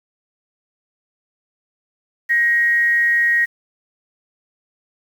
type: tone with amplitude modulation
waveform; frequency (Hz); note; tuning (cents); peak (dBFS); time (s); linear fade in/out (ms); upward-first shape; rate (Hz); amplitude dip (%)
sine; 1885; A#6; +19; -11; 2.29-3.46; 20; sine; 265; 40
effects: 7-bit